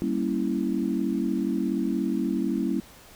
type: chord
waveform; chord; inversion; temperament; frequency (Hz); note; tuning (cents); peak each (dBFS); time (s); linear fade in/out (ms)
sine; G diminished seventh; none; equal; 196 / 233.1 / 277.2 / 329.6; G3 / Bb3 / Db4 / Fb4; 0 / 0 / 0 / 0; -29; 0.02-2.8; 0
effects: pink hiss -50 dBFS RMS until 3.15 s